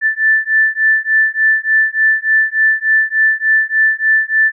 sine beating tone pair, 1760 / 1763.4 Hz, A6 / A6, 0 / +3 cents, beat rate 3.4 Hz, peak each -13 / -13 dBFS, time 0.01-4.52 s, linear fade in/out 50 ms, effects none

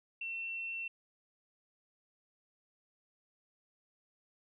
sine tone, 2702 Hz, E7, 42 cents sharp, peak -37 dBFS, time 0.21-0.88 s, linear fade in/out 5 ms, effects none

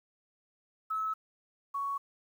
sine tone pair in turn, 1297 / 1115.9 Hz, E6 / C#6, -28 / +11 cents, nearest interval minor third, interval 261 cents, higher first, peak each -30 / -31 dBFS, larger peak first, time 0.9-1.14 / 1.74-1.98 s, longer neither, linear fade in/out 10 ms, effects 10-bit

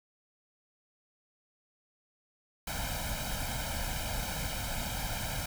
pink noise with comb filter, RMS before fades -35 dBFS, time 2.67-5.46 s, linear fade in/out 5 ms, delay 1.3 ms, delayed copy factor +0.9, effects none

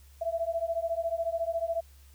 sine beating tone pair, 659.3 / 673.3 Hz, E5 / E5, 0 / +36 cents, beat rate 14 Hz, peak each -31 dBFS, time 0.21-1.81 s, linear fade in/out 10 ms, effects added 69 Hz sine -52 dBFS peak until 2.14 s + white hiss -62 dBFS RMS until 2.14 s

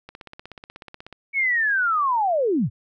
click train, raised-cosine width 0.3 ms, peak -23 dBFS, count 18, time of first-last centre 0.09-1.127 s, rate 16.4 Hz
sine linear sweep, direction down, 2245 to 84 Hz, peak -18 dBFS, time 1.33-2.7 s, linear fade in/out 50 ms
effects none

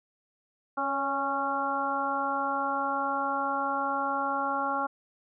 harmonic tone with a mistuned harmonic, 275.3 Hz, C#4, 12 cents flat, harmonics 1 / 2 / 3 / 4 / 5, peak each -37 / -36 / -31 / -32 / -32 dBFS, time 0.77-4.87 s, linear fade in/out 10 ms, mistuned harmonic 2, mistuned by +30 cents, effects none

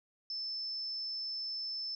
sine tone, 5274 Hz, E8, in tune, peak -36 dBFS, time 0.3-1.95 s, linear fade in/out 2 ms, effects none

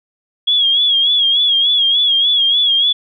sine tone with vibrato, 3322 Hz, G#7, in tune, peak -10 dBFS, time 0.47-2.93 s, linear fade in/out 10 ms, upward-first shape sine, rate 3.4 Hz, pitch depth 69 cents each way, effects none

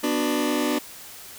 sawtooth chord, B minor, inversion none, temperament just, 246.9 / 296.3 / 370.4 Hz, B3 / D4 / F#4, 0 / +15 / +2 cents, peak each -22 / -20 / -25 dBFS, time 0.03-0.79 s, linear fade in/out 10 ms, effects white hiss -42 dBFS RMS until 1.38 s

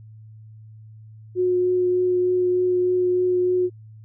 sine tone with vibrato, 362.6 Hz, F#4, 35 cents flat, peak -17 dBFS, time 1.35-3.7 s, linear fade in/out 50 ms, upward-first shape triangle, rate 3.3 Hz, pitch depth 11 cents each way, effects added 109 Hz sine -41 dBFS peak until 4.04 s

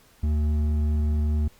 sine tone with hard clipping, 75.4 Hz, D2, 46 cents sharp, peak -22 dBFS, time 0.23-1.48 s, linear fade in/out 5 ms, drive 7 dB, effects pink hiss -57 dBFS RMS until 1.59 s + Opus 48 kbps

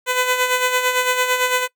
10% pulse tone with tremolo, 503 Hz, B4, 32 cents sharp, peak -6 dBFS, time 0.06-1.68 s, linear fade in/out 50 ms, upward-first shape sine, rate 8.9 Hz, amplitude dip 55%, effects noise-tail reverb RT60 0.1 s tail -22 dB re dry

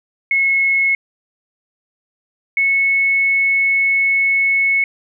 sine tone pair in turn, 2182 / 2200 Hz, C#7 / C#7, -28 / -14 cents, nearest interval unison, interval 14 cents, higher second, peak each -12 dBFS, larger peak neither, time 0.31-0.95 / 2.57-4.84 s, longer second, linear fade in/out 2 ms, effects none

